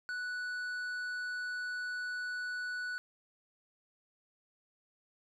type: tone with tanh clipping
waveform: sine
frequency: 1480 Hz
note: F#6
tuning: in tune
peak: -37 dBFS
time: 0.09-2.98 s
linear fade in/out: 0 ms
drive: 8 dB
effects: none